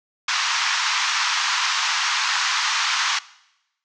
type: band-pass noise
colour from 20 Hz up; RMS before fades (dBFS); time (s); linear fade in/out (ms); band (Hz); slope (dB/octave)
pink; -22; 0.28-3.19; 5; 930 to 6500; 48
effects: noise-tail reverb RT60 0.9 s tail -20 dB re dry